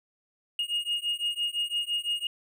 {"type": "beating tone pair", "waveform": "triangle", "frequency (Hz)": [2855, 2860.9], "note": ["F7", "F7"], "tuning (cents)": [37, 41], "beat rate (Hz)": 5.9, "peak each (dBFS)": -29, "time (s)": [0.59, 2.27], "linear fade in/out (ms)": 2, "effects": []}